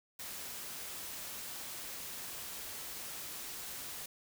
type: noise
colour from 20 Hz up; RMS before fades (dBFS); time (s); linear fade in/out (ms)
white; -44; 0.19-4.06; 5
effects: none